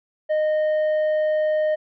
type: tone with tanh clipping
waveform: sine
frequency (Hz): 616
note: D#5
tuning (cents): -17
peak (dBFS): -19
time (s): 0.29-1.76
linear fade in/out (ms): 20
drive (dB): 5
effects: none